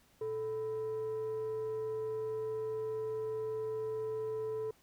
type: tone with frequency modulation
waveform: sine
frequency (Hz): 437.6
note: A4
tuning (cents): -9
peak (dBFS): -33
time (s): 0.21-4.71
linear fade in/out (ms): 5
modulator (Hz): 557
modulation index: 0.29
effects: tanh soft clip ceiling -31 dBFS + pink hiss -67 dBFS RMS until 4.82 s